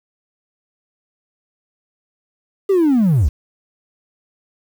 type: linear sweep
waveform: triangle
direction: down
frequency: 404.5 to 56.6 Hz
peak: -8 dBFS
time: 2.69-3.29 s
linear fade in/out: 10 ms
effects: tanh soft clip ceiling -6 dBFS + 7-bit